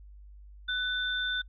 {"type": "tone pair together", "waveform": "sine", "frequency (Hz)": [1495, 3556], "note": ["F#6", "A7"], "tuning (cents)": [17, 18], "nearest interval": "octave + minor third", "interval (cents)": 1501, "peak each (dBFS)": [-30, -32], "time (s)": [0.68, 1.42], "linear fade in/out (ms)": 10, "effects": ["noise-tail reverb RT60 0.1 s tail -25 dB re dry", "added 50 Hz sine -47 dBFS peak until 1.48 s"]}